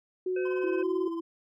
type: tone with pitch glide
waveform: sine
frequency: 368.5 to 371.5 Hz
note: F#4 to F#4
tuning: -7 to +7 cents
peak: -27 dBFS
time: 0.26-1.08 s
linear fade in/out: 5 ms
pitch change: +14 cents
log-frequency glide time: 0.49-0.92 s
type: harmonic tone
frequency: 511 Hz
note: C5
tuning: 41 cents flat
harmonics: 1 / 3 / 5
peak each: -36 / -41 / -43 dBFS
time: 0.36-0.83 s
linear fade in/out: 5 ms
type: tone with tremolo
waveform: triangle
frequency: 1029 Hz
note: C6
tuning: 29 cents flat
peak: -37 dBFS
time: 0.45-1.2 s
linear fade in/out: 5 ms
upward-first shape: sine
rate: 18 Hz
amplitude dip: 80%
type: tone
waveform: sine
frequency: 332.9 Hz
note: E4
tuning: 17 cents sharp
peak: -31 dBFS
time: 0.63-1.21 s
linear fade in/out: 10 ms
effects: none